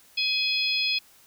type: harmonic tone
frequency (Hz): 840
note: G#5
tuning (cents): +19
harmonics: 3 / 4 / 5 / 6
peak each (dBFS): -27 / -28 / -29 / -30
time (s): 0.17-0.99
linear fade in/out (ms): 10
effects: white hiss -56 dBFS RMS until 1.26 s